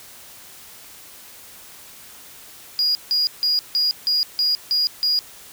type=tone bursts; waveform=sine; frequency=4873 Hz; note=D#8; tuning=37 cents flat; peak=-14 dBFS; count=8; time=2.79-5.19 s; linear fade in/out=0 ms; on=160 ms; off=160 ms; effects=tanh soft clip ceiling -15 dBFS + white hiss -43 dBFS RMS until 5.52 s